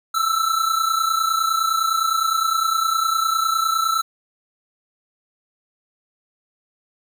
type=tone pair together; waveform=square; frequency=1309 / 1338.8 Hz; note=E6 / E6; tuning=-13 / +26 cents; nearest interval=unison; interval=39 cents; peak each=-22 / -21 dBFS; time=0.14-4.02 s; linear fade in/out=10 ms; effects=none